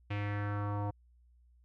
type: tone with low-pass filter sweep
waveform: square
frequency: 102.7 Hz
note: G#2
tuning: 19 cents flat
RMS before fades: -35 dBFS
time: 0.1-0.91 s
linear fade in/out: 10 ms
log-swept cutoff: 2600 to 850 Hz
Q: 3
effects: added 60 Hz sine -61 dBFS peak until 1.64 s